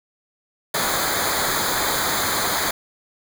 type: noise with comb filter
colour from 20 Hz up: pink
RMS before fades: -22 dBFS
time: 0.74-2.71 s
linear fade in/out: 5 ms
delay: 0.36 ms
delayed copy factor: -0.85
effects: none